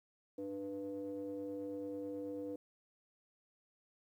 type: ring-modulated tone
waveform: triangle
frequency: 97.6 Hz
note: G2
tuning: 7 cents flat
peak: -35 dBFS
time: 0.38-2.56 s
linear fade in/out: 5 ms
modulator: 395 Hz
effects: 12-bit